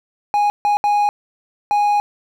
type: tone bursts at uneven times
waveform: triangle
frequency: 826 Hz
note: G#5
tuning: 10 cents flat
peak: -11 dBFS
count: 4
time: 0.34-0.5 / 0.65-0.77 / 0.84-1.09 / 1.71-2 s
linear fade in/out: 0 ms
effects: none

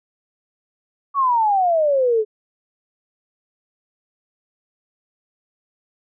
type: exponential sweep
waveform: sine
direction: down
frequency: 1142 to 419.7 Hz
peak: -14 dBFS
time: 1.14-2.25 s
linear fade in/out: 50 ms
effects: none

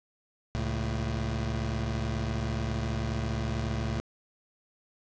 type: tone pair together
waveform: 25% pulse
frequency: 69.3 / 111.34 Hz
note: C#2 / A2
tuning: 0 / +21 cents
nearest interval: minor sixth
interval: 821 cents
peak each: -28 dBFS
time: 0.55-4 s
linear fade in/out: 0 ms
effects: resampled to 16000 Hz + 9-bit

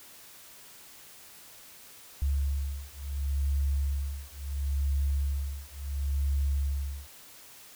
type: beating tone pair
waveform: sine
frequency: 69.5 / 70.22 Hz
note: C#2 / C#2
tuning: +5 / +23 cents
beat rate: 0.72 Hz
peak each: -30 dBFS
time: 2.22-7.07 s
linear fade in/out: 0 ms
effects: white hiss -51 dBFS RMS until 7.75 s

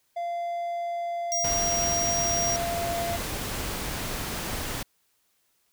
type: tone with pitch glide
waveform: triangle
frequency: 690 to 685.2 Hz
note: F5 to F5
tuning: -21 to -33 cents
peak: -26 dBFS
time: 0.16-3.17 s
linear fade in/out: 10 ms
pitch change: -12 cents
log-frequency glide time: 0.63-3 s
type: tone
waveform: square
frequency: 5700 Hz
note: F8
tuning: 34 cents sharp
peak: -26 dBFS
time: 1.32-2.56 s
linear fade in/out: 0 ms
type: noise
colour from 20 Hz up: pink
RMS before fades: -32 dBFS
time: 1.44-4.83 s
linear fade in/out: 5 ms
effects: white hiss -70 dBFS RMS until 5.72 s

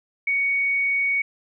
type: tone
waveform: sine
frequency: 2234 Hz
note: C#7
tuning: 13 cents sharp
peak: -19 dBFS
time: 0.27-1.22 s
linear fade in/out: 5 ms
effects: none

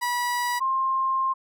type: tone pair in turn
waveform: 30% pulse / sine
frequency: 973 / 1059.4 Hz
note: B5 / C6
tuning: -26 / +21 cents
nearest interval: minor second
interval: 147 cents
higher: second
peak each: -21 dBFS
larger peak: neither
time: 0.01-0.6 / 0.6-1.34 s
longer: second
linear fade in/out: 20 ms
effects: none

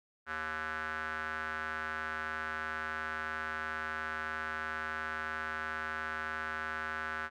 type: tone with band-pass filter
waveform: square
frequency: 78.5 Hz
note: D#2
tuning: 16 cents sharp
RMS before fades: -38 dBFS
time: 0.26-7.3 s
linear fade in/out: 50 ms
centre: 1500 Hz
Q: 4.9
effects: none

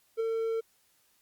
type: tone with ADSR envelope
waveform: triangle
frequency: 451.5 Hz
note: A4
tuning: 45 cents sharp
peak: -23 dBFS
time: 0.17-0.61 s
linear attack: 31 ms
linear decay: 10 ms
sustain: -3 dB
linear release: 15 ms
effects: white hiss -68 dBFS RMS until 1.21 s + Opus 48 kbps

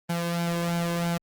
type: tone with flanger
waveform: sawtooth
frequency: 170.7 Hz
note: F3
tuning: 39 cents flat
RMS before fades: -27 dBFS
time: 0.09-1.18 s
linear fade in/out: 10 ms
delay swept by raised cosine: 1.3 to 1.89 ms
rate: 3 Hz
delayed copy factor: +0.65
effects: Opus 24 kbps

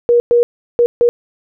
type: tone bursts at uneven times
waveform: sine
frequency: 476.9 Hz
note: A#4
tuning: 39 cents sharp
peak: -7 dBFS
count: 4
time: 0.09-0.2 / 0.31-0.43 / 0.79-0.86 / 1.01-1.09 s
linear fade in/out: 0 ms
effects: none

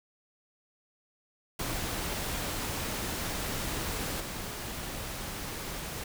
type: noise with level steps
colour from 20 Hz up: pink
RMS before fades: -34 / -38 dBFS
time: 1.59-6.04 s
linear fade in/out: 5 ms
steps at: 4.2 s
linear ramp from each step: 5 ms
effects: none

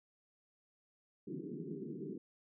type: band-pass noise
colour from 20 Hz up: white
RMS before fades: -44 dBFS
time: 1.27-2.18 s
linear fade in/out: 5 ms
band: 140 to 420 Hz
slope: 96 dB/octave
effects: none

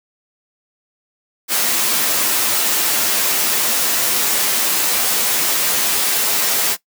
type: noise with comb filter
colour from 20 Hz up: white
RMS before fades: -17 dBFS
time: 1.48-6.77 s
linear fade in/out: 50 ms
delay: 11 ms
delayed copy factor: -0.6
effects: noise-tail reverb RT60 0.1 s tail -18 dB re dry + high-pass 200 Hz 12 dB/octave

